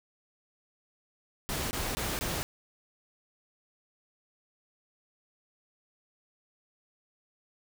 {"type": "noise bursts", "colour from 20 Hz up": "pink", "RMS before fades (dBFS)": -33, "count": 4, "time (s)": [1.49, 2.43], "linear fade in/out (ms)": 0, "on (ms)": 220, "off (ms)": 20, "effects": []}